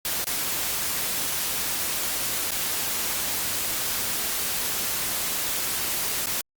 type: noise with dropouts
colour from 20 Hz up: white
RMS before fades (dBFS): -27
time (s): 0.05-6.41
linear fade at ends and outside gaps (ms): 1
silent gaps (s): 0.243-0.269 / 2.508-2.517 / 6.259-6.269
effects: Opus 48 kbps